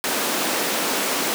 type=high-pass noise; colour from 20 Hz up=pink; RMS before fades=-23 dBFS; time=0.04-1.34 s; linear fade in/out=0 ms; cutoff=240 Hz; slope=24 dB/octave; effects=none